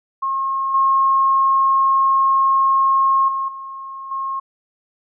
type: tone with level steps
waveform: sine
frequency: 1078 Hz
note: C#6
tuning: 49 cents flat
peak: -18 / -12 / -19 / -29 / -21 dBFS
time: 0.22-4.4 s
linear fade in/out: 10 ms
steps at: 0.74 / 3.28 / 3.48 / 4.11 s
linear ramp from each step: 5 ms
effects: none